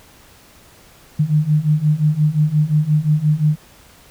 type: beating tone pair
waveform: sine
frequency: 148.8 / 154.5 Hz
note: D3 / D#3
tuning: +23 / -12 cents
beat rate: 5.7 Hz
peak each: -17 / -15 dBFS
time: 1.19-3.56 s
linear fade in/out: 10 ms
effects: pink hiss -47 dBFS RMS until 4.1 s